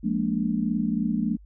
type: chord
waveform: sine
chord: Bb dominant seventh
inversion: second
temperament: just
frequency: 174.81 / 209.8 / 233.1 / 291.4 Hz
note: F3 / Ab3 / Bb3 / D4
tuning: +2 / +18 / 0 / -13 cents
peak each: -30 / -26 / -27 / -31 dBFS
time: 0.03-1.37 s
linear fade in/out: 20 ms
effects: added 50 Hz sine -46 dBFS peak until 1.45 s